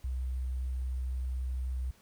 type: tone with sample-and-hold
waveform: sine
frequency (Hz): 63.8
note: C2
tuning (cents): -43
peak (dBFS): -31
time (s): 0.04-1.91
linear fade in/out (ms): 5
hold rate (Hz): 8820
effects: pink hiss -63 dBFS RMS until 2.01 s